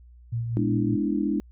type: tone with tremolo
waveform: sine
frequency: 116.54 Hz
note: A#2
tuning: in tune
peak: -24 dBFS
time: 0.32-0.96 s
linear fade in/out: 10 ms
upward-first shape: sine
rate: 5.2 Hz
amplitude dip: 35%
type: chord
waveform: sine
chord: E dominant seventh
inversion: first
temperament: equal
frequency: 207.7 / 246.9 / 293.7 / 329.6 Hz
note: G#3 / B3 / D4 / E4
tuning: 0 / 0 / 0 / 0 cents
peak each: -27 / -32 / -26 / -29 dBFS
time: 0.57-1.4 s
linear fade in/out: 0 ms
effects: added 60 Hz sine -47 dBFS peak until 1.51 s